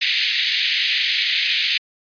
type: band-pass noise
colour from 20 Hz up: white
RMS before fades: -20 dBFS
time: 0.01-1.78 s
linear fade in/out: 10 ms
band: 1900 to 4400 Hz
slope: 48 dB/octave
effects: resampled to 11025 Hz